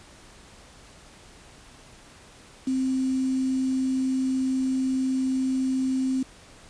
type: tone with quantisation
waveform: sine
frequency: 261.6 Hz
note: C4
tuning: in tune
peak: -22 dBFS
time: 2.67-6.23 s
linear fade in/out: 5 ms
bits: 7
effects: pink hiss -50 dBFS RMS until 6.69 s + resampled to 22050 Hz

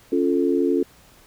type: chord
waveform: sine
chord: Db augmented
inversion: none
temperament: equal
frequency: 277.2 / 349.2 / 440 Hz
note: Db4 / F4 / A4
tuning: 0 / 0 / 0 cents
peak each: -21 / -21 / -23 dBFS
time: 0.12-0.83 s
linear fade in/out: 5 ms
effects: pink hiss -52 dBFS RMS until 1.26 s

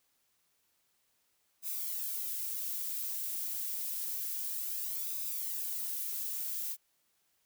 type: noise with flanger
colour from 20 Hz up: violet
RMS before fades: -37 dBFS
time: 1.62-6.77 s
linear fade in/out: 50 ms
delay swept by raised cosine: 0.8 to 3.7 ms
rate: 0.28 Hz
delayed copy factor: +0.55
effects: white hiss -75 dBFS RMS until 7.45 s

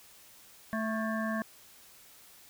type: harmonic tone with a mistuned harmonic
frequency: 220 Hz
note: A3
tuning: in tune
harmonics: 1 / 3 / 5 / 7 / 8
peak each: -32 / -37 / -39 / -40 / -41 dBFS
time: 0.73-1.42 s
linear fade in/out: 0 ms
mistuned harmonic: 7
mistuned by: +69 cents
effects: white hiss -56 dBFS RMS until 2.49 s

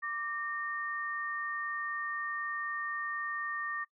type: tone pair together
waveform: sine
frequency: 1174.7 / 1836 Hz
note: D6 / A#6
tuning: 0 / -27 cents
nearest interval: minor sixth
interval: 773 cents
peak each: -37 / -36 dBFS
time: 0.02-3.85 s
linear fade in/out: 20 ms
effects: noise-tail reverb RT60 0.1 s tail -21 dB re dry

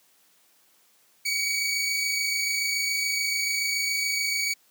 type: tone pair together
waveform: 20% pulse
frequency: 2237 / 2264 Hz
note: C#7 / C#7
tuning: +15 / +36 cents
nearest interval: unison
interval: 21 cents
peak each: -29 / -20 dBFS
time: 1.25-4.54 s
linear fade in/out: 10 ms
effects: white hiss -62 dBFS RMS until 4.7 s + high-pass 150 Hz 12 dB/octave

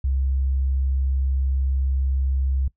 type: tone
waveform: sine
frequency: 66.7 Hz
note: C2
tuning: 34 cents sharp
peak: -19 dBFS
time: 0.04-2.68 s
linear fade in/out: 5 ms
effects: noise-tail reverb RT60 0.1 s tail -20 dB re dry

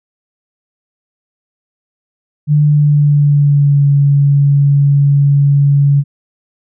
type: tone with pitch glide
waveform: sine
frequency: 148.6 to 141.64 Hz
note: D3 to C#3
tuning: +21 to +38 cents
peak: -6 dBFS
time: 2.47-6.04 s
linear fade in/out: 50 ms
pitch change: -83 cents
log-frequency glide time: 2.62-3.87 s
effects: none

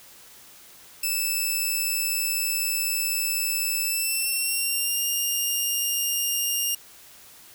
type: tone with pitch glide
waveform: 5% pulse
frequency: 2632 to 2821 Hz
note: E7 to F7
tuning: -3 to +17 cents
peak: -15 dBFS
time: 1.03-6.75 s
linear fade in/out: 5 ms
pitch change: +120 cents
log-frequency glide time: 3.84-5.05 s
effects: white hiss -49 dBFS RMS until 7.54 s

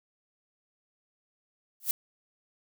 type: noise with exponential growth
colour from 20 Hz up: violet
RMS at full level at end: -22 dBFS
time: 1.8-1.91 s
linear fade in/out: 1 ms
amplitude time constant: 23 ms
effects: none

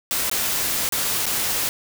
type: noise with dropouts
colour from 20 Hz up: white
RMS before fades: -23 dBFS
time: 0.11-1.69 s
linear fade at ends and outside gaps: 0 ms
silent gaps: 0.297-0.314 / 0.89-0.923 / 1.257-1.265 s
effects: none

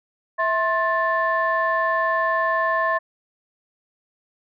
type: tone cluster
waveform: sine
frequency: 654 / 1062 / 1760 Hz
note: E5 / C6 / A6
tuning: -14 / +25 / 0 cents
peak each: -23 / -21 / -23 dBFS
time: 0.38-2.99 s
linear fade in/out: 20 ms
effects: tanh soft clip ceiling -10 dBFS

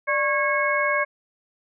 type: harmonic tone with a mistuned harmonic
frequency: 547 Hz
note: C#5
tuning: 23 cents flat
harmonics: 1 / 2 / 3 / 4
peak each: -25 / -25 / -25 / -25 dBFS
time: 0.07-1.05 s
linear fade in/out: 20 ms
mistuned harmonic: 1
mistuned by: +130 cents
effects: none

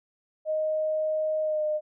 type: tone with pitch glide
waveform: sine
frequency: 622.3 to 609.8 Hz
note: D#5 to D#5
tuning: 0 to -35 cents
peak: -24 dBFS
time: 0.45-1.81 s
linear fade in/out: 50 ms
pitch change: -35 cents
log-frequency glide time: 1.42-1.64 s
effects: none

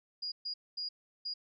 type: tone bursts at uneven times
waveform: sine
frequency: 4866 Hz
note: D#8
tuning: 39 cents flat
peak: -35 dBFS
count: 4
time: 0.22-0.32 / 0.45-0.54 / 0.77-0.89 / 1.25-1.34 s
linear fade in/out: 10 ms
effects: none

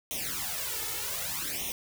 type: noise with flanger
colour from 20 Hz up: white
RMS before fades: -34 dBFS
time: 0.11-1.72 s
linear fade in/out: 0 ms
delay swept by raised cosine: 0.32 to 2.32 ms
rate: 0.65 Hz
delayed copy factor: +0.95
effects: none

